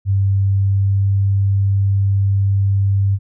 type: tone with pitch glide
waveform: sine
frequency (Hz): 98 to 98.62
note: G2 to G2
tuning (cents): 0 to +11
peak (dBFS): -12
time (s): 0.05-3.19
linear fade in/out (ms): 50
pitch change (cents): +11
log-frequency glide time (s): 0.5-1.11
effects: none